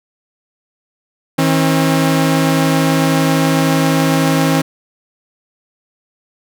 sawtooth tone pair together, 160.01 / 269.1 Hz, D#3 / C4, +49 / +49 cents, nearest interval major sixth, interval 900 cents, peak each -10 dBFS, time 1.38-4.62 s, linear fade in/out 10 ms, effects none

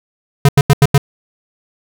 square tone bursts, 140.7 Hz, C#3, 26 cents sharp, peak -5 dBFS, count 5, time 0.45-0.979 s, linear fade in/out 2 ms, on 37 ms, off 86 ms, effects none

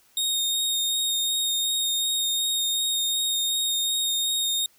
sawtooth tone with vibrato, 3709 Hz, A#7, 9 cents flat, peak -20 dBFS, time 0.17-4.66 s, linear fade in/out 2 ms, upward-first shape sine, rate 2.7 Hz, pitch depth 12 cents each way, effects white hiss -60 dBFS RMS until 4.78 s

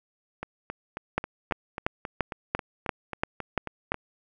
two click trains, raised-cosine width 0.5 ms, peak -9 / -18 dBFS, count 9 / 14, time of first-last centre 1.18-3.92 / 0.43-3.944 s, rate 2.92 / 3.7 Hz, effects none

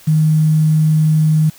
sine tone with quantisation, 155.56 Hz, D#3, in tune, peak -9 dBFS, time 0.07-1.5 s, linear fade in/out 10 ms, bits 6, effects white hiss -43 dBFS RMS until 1.58 s

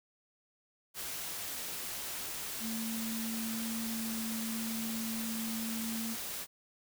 sine tone in noise, 225.1 Hz, A3, 40 cents sharp, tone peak -36 dBFS, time 2.6-6.17 s, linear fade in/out 50 ms, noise white, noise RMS -40 dBFS, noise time 0.94-6.47 s, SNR +1 dB, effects none

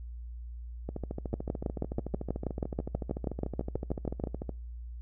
two click trains, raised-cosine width 2 ms, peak -22 / -17 dBFS, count 50 / 19, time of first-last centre 0.89-4.493 / 1.34-4.239 s, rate 13.6 / 6.21 Hz, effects noise-tail reverb RT60 0.4 s tail -26 dB re dry + added 59 Hz sine -39 dBFS peak until 5.01 s

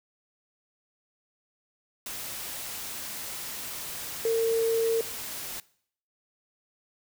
sine tone in noise, 454.5 Hz, A#4, 44 cents flat, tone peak -22 dBFS, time 4.25-5.01 s, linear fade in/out 2 ms, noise white, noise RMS -37 dBFS, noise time 2.06-5.6 s, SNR +12 dB, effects noise-tail reverb RT60 0.6 s tail -21 dB re dry

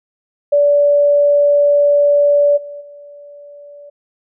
sine tone with level steps, 578 Hz, D5, 28 cents flat, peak -8 / -27 / -34 dBFS, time 0.52-3.9 s, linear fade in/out 10 ms, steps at 2.56 / 2.8 s, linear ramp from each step 20 ms, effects none

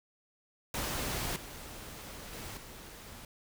pink noise with level steps, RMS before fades -35 / -46 / -43 / -49 dBFS, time 0.74-3.25 s, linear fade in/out 2 ms, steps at 1.36 / 2.33 / 2.57 s, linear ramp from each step 2 ms, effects none

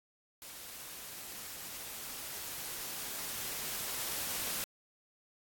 white noise with level ramp, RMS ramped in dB -48 to -36 dBFS, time 0.42-4.64 s, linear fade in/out 0 ms, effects AAC 64 kbps

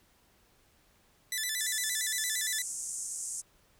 10% pulse tone with vibrato, 1864.7 Hz, A#6, in tune, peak -22 dBFS, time 1.32-2.62 s, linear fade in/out 2 ms, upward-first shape square, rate 8.7 Hz, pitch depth 110 cents each way
white band-pass noise, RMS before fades -38 dBFS, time 1.58-3.42 s, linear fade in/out 20 ms, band 6400 to 9200 Hz, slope 48 dB/octave
effects pink hiss -66 dBFS RMS until 3.79 s

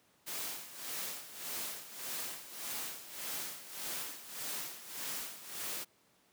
white noise with tremolo, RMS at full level -39 dBFS, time 0.26-5.85 s, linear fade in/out 20 ms, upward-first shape sine, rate 1.7 Hz, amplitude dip 75%, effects pink hiss -69 dBFS RMS until 6.32 s + high-pass 150 Hz 12 dB/octave

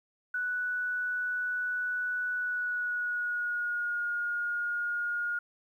sine tone with pitch glide, 1480 to 1428.8 Hz, F#6 to F6, 0 to +39 cents, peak -29 dBFS, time 0.34-5.39 s, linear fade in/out 5 ms, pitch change -61 cents, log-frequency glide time 2.33-4.06 s, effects 11-bit

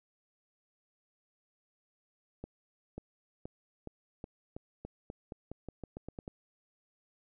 accelerating click train, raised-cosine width 2 ms, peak -28 dBFS, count 16, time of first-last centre 2.44-6.279 s, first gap 540 ms, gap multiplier 0.88, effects none

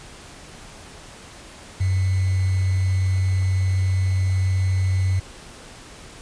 sine tone with sample-and-hold, 94 Hz, F#2, 28 cents sharp, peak -17 dBFS, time 1.8-5.2 s, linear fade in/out 10 ms, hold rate 2100 Hz, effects pink hiss -42 dBFS RMS until 6.21 s + resampled to 22050 Hz

